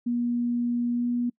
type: tone with pitch glide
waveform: sine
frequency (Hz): 240 to 241.8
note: B3 to B3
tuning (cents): -49 to -36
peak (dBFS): -23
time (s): 0.06-1.3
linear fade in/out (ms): 10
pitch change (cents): +13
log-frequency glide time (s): 0.93-1.07
effects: noise-tail reverb RT60 0.1 s tail -25 dB re dry